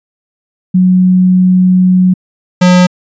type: tone pair in turn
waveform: sine / square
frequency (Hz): 183.7 / 180.44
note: F#3 / F#3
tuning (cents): -12 / -43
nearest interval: unison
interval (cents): 31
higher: first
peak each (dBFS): -4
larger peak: neither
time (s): 0.74-2.14 / 2.61-2.87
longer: first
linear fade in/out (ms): 10
effects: resampled to 16000 Hz